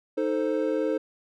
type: chord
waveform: triangle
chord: A diminished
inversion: second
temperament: equal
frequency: 311.1 / 440 / 523.3 Hz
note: Eb4 / A4 / C5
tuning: 0 / 0 / 0 cents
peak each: -26 dBFS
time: 0.17-0.98 s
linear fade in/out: 10 ms
effects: none